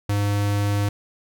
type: tone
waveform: square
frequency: 102 Hz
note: G#2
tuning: 31 cents flat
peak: -20 dBFS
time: 0.09-0.89 s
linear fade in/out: 5 ms
effects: none